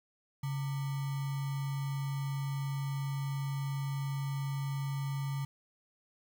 sine tone with sample-and-hold, 138.59 Hz, C#3, in tune, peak -32 dBFS, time 0.43-5.45 s, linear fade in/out 5 ms, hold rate 1050 Hz, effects none

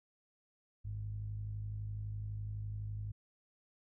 sawtooth tone with low-pass filter, 51.91 Hz, G#1, in tune, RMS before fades -41 dBFS, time 0.84-3.12 s, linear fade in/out 10 ms, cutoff 100 Hz, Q 6.2, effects none

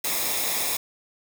white noise with comb filter, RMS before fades -26 dBFS, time 0.04-0.77 s, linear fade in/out 5 ms, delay 0.67 ms, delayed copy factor -0.6, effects none

